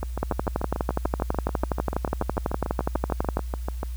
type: two click trains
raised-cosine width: 1 ms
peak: -9 / -14 dBFS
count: 39 / 27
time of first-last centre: 0.23-3.37 / 0.03-3.831 s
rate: 12.1 / 6.84 Hz
effects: added 60 Hz sine -29 dBFS peak until 3.96 s + white hiss -52 dBFS RMS until 3.96 s